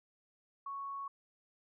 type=tone; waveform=sine; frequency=1108.7 Hz; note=C#6; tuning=in tune; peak=-39 dBFS; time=0.66-1.08 s; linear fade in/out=5 ms; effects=none